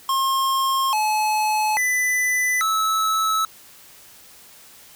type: tone with pitch steps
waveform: square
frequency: 1071 / 857 / 1998 / 1302 Hz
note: C6 / A5 / B6 / E6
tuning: +40 / -46 / +20 / -22 cents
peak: -19 dBFS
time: 0.09-3.45 s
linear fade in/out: 2 ms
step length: 840 ms
effects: white hiss -47 dBFS RMS until 4.95 s